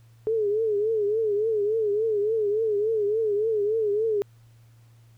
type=tone with vibrato; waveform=sine; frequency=427.7 Hz; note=A4; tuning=49 cents flat; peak=-21 dBFS; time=0.27-4.22 s; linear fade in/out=0 ms; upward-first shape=triangle; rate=3.5 Hz; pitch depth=120 cents each way; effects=added 115 Hz sine -51 dBFS peak until 5.17 s + pink hiss -65 dBFS RMS until 5.17 s